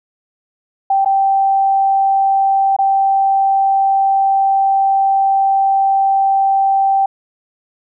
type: tone with dropouts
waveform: sine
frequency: 781 Hz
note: G5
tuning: 7 cents flat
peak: -10 dBFS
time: 0.9-7.06 s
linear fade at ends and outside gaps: 5 ms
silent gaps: 1.048-1.058 / 2.765-2.787 s
effects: none